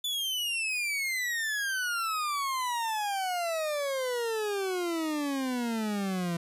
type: exponential sweep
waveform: 40% pulse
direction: down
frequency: 3500 to 167.7 Hz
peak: -28 dBFS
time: 0.04-6.37 s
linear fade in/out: 5 ms
effects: resampled to 32000 Hz